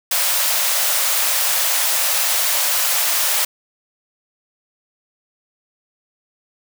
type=high-pass noise; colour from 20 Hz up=white; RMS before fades=-18 dBFS; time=0.11-3.45 s; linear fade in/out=5 ms; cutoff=510 Hz; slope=96 dB/octave; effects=none